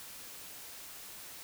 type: silence
effects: white hiss -48 dBFS RMS until 1.43 s